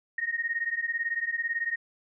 sine beating tone pair, 1850 / 1868 Hz, A#6 / A#6, -14 / +3 cents, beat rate 18 Hz, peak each -31 / -30 dBFS, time 0.18-1.76 s, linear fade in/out 5 ms, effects none

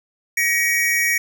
square tone pair together, 1900 / 2259 Hz, A#6 / C#7, +33 / +32 cents, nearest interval minor third, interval 299 cents, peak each -20 dBFS, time 0.37-1.18 s, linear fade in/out 5 ms, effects 9-bit

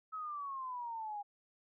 sine exponential sweep, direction down, 1296 to 808 Hz, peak -39 dBFS, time 0.12-1.23 s, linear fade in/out 20 ms, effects none

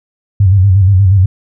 sine tone with vibrato, 96.1 Hz, G2, 34 cents flat, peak -4 dBFS, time 0.4-1.26 s, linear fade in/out 5 ms, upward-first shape square, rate 8.4 Hz, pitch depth 77 cents each way, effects none

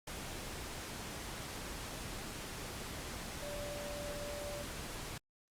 sine tone in noise, 583 Hz, D5, 13 cents flat, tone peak -43 dBFS, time 3.42-4.63 s, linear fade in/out 5 ms, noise pink, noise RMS -44 dBFS, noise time 0.07-5.18 s, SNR -2 dB, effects low-pass 12000 Hz 12 dB/octave + Opus 48 kbps

